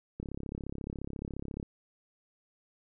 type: click train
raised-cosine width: 3 ms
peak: -25 dBFS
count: 50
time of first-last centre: 0.2-1.629 s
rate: 34.3 Hz
effects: none